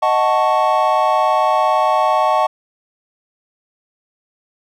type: chord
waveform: triangle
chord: D# half-diminished seventh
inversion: none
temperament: equal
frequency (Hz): 622.3 / 740 / 880 / 1108.7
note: D#5 / F#5 / A5 / C#6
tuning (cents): 0 / 0 / 0 / 0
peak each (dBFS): -16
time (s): 0.02-2.47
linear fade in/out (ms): 10
effects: none